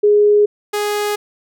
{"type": "tone pair in turn", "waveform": ["sine", "sawtooth"], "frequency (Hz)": [415.3, 415.3], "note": ["G#4", "G#4"], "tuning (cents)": [0, 0], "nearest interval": "unison", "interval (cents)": 0, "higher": "neither", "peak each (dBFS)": [-8, -13], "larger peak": "first", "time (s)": [[0.03, 0.46], [0.73, 1.16]], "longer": "neither", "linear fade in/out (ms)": 10, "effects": []}